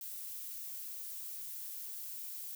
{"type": "noise", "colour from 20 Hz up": "violet", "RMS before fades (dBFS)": -44, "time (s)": [0.01, 2.55], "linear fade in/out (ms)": 2, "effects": []}